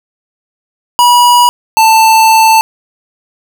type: tone pair in turn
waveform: square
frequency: 970 / 887.2 Hz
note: B5 / A5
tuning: -31 / +14 cents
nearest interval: major second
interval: 155 cents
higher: first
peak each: -4 dBFS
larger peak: neither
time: 0.99-1.49 / 1.77-2.61 s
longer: second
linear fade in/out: 0 ms
effects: none